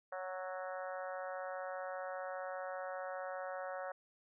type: harmonic tone with a mistuned harmonic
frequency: 185 Hz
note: F#3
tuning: in tune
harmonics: 3 / 4 / 5 / 6 / 7 / 8 / 9 / 10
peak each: -43 / -46 / -53 / -51 / -51 / -51 / -55 / -56 dBFS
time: 0.12-3.92 s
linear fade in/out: 5 ms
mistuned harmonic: 7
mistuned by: +25 cents
effects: none